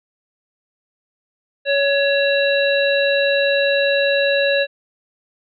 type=harmonic tone with a mistuned harmonic; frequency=560 Hz; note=C#5; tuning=18 cents sharp; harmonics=1 / 3 / 5 / 7; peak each=-16 / -21 / -23 / -24 dBFS; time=1.65-4.67 s; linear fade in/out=50 ms; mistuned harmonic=5; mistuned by=-47 cents; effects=none